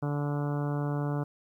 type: harmonic tone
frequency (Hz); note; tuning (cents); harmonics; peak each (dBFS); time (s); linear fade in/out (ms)
145.2; D3; -19; 1 / 2 / 3 / 4 / 5 / 6 / 7 / 8 / 9 / 10; -29 / -35 / -39 / -41 / -43 / -45 / -46 / -47 / -48 / -49; 0.02-1.24; 10
effects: 11-bit